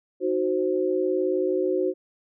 sine chord, C diminished, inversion first, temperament equal, 311.1 / 370 / 523.3 Hz, Eb4 / Gb4 / C5, 0 / 0 / 0 cents, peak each -29 / -23 / -27 dBFS, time 0.2-1.94 s, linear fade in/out 50 ms, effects none

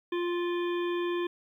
harmonic tone, 349.2 Hz, F4, in tune, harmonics 1 / 3 / 5 / 7 / 9 / 10, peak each -28 / -38 / -42 / -45 / -47 / -48 dBFS, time 0.12-1.27 s, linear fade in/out 5 ms, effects 11-bit

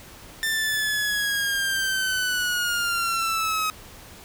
sawtooth linear sweep, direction down, 1791 to 1266 Hz, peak -19 dBFS, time 0.43-3.7 s, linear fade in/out 0 ms, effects pink hiss -45 dBFS RMS until 4.24 s

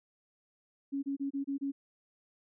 sine tone bursts, 277.3 Hz, C#4, 1 cent sharp, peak -31 dBFS, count 6, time 0.92-1.72 s, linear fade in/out 20 ms, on 110 ms, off 28 ms, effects none

